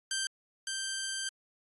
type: tone pair in turn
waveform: 10% pulse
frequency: 1568 / 1568 Hz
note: G6 / G6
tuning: 0 / 0 cents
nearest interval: unison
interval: 0 cents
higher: neither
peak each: -22 / -25 dBFS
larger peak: first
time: 0.11-0.27 / 0.67-1.29 s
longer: second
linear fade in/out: 2 ms
effects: AAC 32 kbps